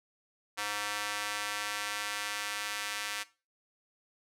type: tone with high-pass filter sweep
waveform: square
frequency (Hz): 103.83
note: G#2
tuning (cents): 0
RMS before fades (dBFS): -36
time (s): 0.57-3.24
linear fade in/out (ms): 20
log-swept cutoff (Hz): 1200 to 1800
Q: 0.89
effects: noise-tail reverb RT60 0.3 s tail -18 dB re dry + low-pass 12000 Hz 12 dB/octave